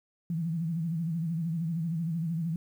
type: tone with vibrato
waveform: sine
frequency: 165.2 Hz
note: E3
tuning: 4 cents sharp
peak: -28 dBFS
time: 0.3-2.56 s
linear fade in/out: 2 ms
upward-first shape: sine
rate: 13 Hz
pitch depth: 93 cents each way
effects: 10-bit